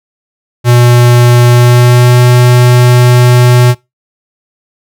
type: tone with pitch glide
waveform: square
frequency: 121.4 to 123.24 Hz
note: B2 to B2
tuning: -29 to -3 cents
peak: -3 dBFS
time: 0.64-3.75 s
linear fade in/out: 50 ms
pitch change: +26 cents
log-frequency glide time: 1.49-2.19 s
effects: noise-tail reverb RT60 0.2 s tail -22 dB re dry